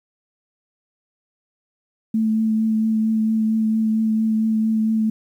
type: tone with vibrato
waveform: sine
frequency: 220 Hz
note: A3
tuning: in tune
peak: -16 dBFS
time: 2.14-5.1 s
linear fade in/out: 5 ms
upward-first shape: triangle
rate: 4.4 Hz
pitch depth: 17 cents each way
effects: 9-bit